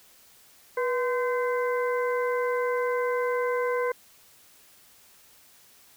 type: harmonic tone with a mistuned harmonic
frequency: 513 Hz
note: C5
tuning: 34 cents flat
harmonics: 1 / 2 / 3 / 4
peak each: -25 / -31 / -35 / -37 dBFS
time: 0.77-3.92 s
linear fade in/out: 5 ms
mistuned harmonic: 1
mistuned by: -83 cents
effects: white hiss -56 dBFS RMS until 5.96 s